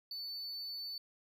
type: tone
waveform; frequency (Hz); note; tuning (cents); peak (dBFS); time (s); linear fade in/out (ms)
triangle; 4496; C#8; +24; -39; 0.11-0.98; 2
effects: none